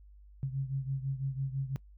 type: beating tone pair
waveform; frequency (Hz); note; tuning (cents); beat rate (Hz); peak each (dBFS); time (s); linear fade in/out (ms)
sine; 133.7 / 139.7; C3 / C#3; +38 / +14; 6; -33 / -37; 0.43-1.76; 0
effects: noise-tail reverb RT60 0.1 s tail -22 dB re dry + added 50 Hz sine -52 dBFS peak until 1.97 s